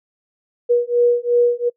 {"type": "beating tone pair", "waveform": "sine", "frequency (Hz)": [480, 482.8], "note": ["B4", "B4"], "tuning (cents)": [-49, -39], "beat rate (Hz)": 2.8, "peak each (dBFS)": -16, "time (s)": [0.69, 1.7], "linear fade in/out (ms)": 20, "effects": ["noise-tail reverb RT60 0.1 s tail -24 dB re dry"]}